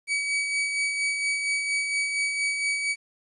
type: tone with tremolo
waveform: 40% pulse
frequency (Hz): 2274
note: C#7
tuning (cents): +44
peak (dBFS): -22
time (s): 0.07-2.96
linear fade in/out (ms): 50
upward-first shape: sine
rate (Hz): 4.3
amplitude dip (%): 40
effects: resampled to 24000 Hz + 10-bit